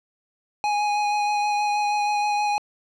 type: tone with vibrato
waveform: square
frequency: 830.6 Hz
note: G#5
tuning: in tune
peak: -21 dBFS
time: 0.64-2.58 s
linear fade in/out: 0 ms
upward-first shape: sine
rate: 6.3 Hz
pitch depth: 14 cents each way
effects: low-pass 5000 Hz 12 dB/octave